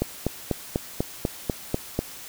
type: click train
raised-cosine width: 2 ms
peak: -9 dBFS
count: 9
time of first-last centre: 0.02-1.99 s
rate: 4.06 Hz
effects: white hiss -41 dBFS RMS until 2.28 s